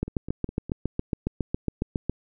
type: two click trains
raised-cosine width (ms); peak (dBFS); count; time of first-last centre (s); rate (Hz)
3; -12 / -22; 16 / 4; 0.03-2.096 / 0.08-0.696; 7.26 / 4.87
effects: none